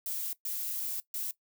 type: noise bursts at uneven times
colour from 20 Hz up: violet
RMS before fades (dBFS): -35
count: 3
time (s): 0.06-0.33 / 0.45-1 / 1.14-1.31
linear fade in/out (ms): 2
effects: noise-tail reverb RT60 0.1 s tail -18 dB re dry